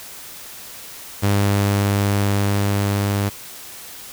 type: tone with level ramp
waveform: sawtooth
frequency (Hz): 100.8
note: G2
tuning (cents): +49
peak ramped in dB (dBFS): -11 to -14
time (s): 1.22-3.3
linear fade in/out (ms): 20
effects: white hiss -37 dBFS RMS until 4.12 s